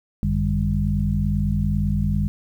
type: harmonic tone with a mistuned harmonic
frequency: 50.1 Hz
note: G1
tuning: 38 cents sharp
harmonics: 1 / 2 / 3 / 4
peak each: -24 / -24 / -24 / -24 dBFS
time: 0.23-2.28 s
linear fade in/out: 0 ms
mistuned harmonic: 2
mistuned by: -140 cents
effects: 9-bit